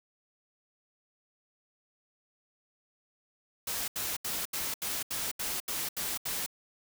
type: noise bursts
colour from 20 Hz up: white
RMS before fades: -34 dBFS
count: 10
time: 3.67-6.463 s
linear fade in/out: 5 ms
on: 210 ms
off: 77 ms
effects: none